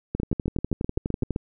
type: two click trains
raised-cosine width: 3 ms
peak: -13 / -13 dBFS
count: 15 / 10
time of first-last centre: 0.15-1.307 / 0.2-1.361 s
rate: 12.1 / 7.75 Hz
effects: none